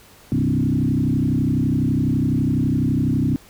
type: tone with frequency modulation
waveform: sine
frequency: 196.4 Hz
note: G3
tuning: 4 cents sharp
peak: -16 dBFS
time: 0.32-3.36 s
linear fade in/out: 0 ms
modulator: 32 Hz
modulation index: 3.1
effects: pink hiss -48 dBFS RMS until 3.49 s